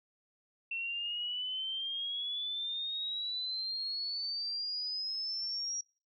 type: exponential sweep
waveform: sine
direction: up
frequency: 2695 to 5700 Hz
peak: -34 dBFS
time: 0.71-5.81 s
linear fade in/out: 5 ms
effects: noise-tail reverb RT60 0.4 s tail -26 dB re dry